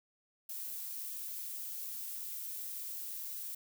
violet noise, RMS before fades -42 dBFS, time 0.49-3.55 s, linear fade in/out 5 ms, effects none

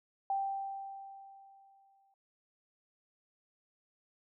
sine tone with exponential decay, 784 Hz, G5, in tune, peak -29 dBFS, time 0.3-2.14 s, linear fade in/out 2 ms, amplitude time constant 400 ms, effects none

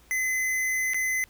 square tone with dropouts, 2036 Hz, C7, 48 cents flat, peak -25 dBFS, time 0.11-1.24 s, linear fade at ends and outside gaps 0 ms, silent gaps 0.935-0.944 s, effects added 60 Hz sine -60 dBFS peak until 1.29 s + pink hiss -58 dBFS RMS until 1.29 s

